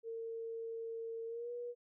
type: tone with pitch glide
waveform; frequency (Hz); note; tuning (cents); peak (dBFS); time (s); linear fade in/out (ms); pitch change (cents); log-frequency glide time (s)
sine; 455.5 to 482; A#4 to B4; -40 to -42; -40; 0.03-1.75; 50; +98; 1.27-1.51
effects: none